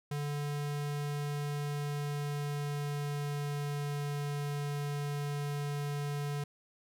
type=tone with pitch glide; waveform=square; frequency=145.5 to 144.66 Hz; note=D3 to D3; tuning=-16 to -26 cents; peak=-34 dBFS; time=0.11-6.44 s; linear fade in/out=5 ms; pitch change=-10 cents; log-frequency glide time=1.63-4.19 s; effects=none